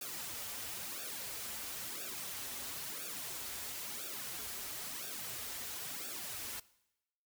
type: noise with flanger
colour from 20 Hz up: white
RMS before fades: -43 dBFS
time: 0.01-6.6 s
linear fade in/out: 5 ms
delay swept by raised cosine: 0.97 to 6.47 ms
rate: 0.99 Hz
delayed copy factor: -1
effects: noise-tail reverb RT60 0.9 s tail -20 dB re dry